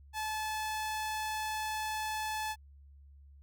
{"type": "tone", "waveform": "sawtooth", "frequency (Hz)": 865, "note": "A5", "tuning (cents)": -30, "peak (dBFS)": -30, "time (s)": [0.13, 2.56], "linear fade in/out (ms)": 50, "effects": ["added 70 Hz sine -53 dBFS peak until 3.42 s"]}